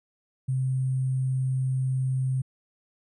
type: tone with sample-and-hold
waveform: sine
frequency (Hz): 130.81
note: C3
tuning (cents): 0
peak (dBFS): -23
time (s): 0.48-2.42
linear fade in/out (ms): 10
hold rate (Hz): 8820
effects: resampled to 32000 Hz